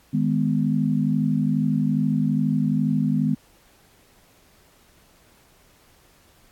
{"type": "chord", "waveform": "sine", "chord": "G# minor", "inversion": "second", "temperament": "equal with one note detuned", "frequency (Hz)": [155.56, 207.7, 250.1], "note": ["D#3", "G#3", "B3"], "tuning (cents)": [0, 0, 22], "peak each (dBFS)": -23, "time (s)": [0.13, 3.35], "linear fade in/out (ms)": 10, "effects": ["pink hiss -57 dBFS RMS until 6.51 s", "AAC 64 kbps"]}